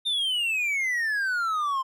triangle exponential sweep, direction down, 3663 to 1037 Hz, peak -22 dBFS, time 0.05-1.83 s, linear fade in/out 20 ms, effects none

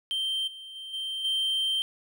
triangle tone with level steps, 3136 Hz, G7, in tune, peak -25 / -39 / -36 / -29 / -23 dBFS, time 0.11-1.82 s, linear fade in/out 0 ms, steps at 0.47 / 0.75 / 0.93 / 1.24 s, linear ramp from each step 10 ms, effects none

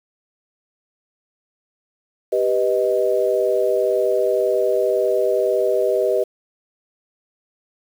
sine chord, G augmented, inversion none, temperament equal with one note detuned, 392 / 493.9 / 624.1 Hz, G4 / B4 / D#5, 0 / 0 / +5 cents, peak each -20 dBFS, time 2.32-6.24 s, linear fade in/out 10 ms, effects 7-bit

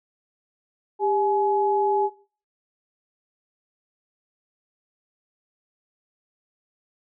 sine tone pair together, 398.8 / 845 Hz, G4 / G#5, +30 / +30 cents, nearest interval octave + minor second, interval 1300 cents, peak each -22 / -22 dBFS, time 0.99-2.1 s, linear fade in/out 50 ms, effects noise-tail reverb RT60 0.4 s tail -18 dB re dry

